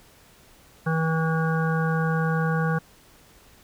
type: harmonic tone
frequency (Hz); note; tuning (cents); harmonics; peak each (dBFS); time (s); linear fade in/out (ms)
161.4; E3; -36; 1 / 3 / 5 / 7 / 9 / 10; -22 / -30 / -33 / -33 / -31 / -36; 0.86-2.79; 10
effects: pink hiss -54 dBFS RMS until 3.63 s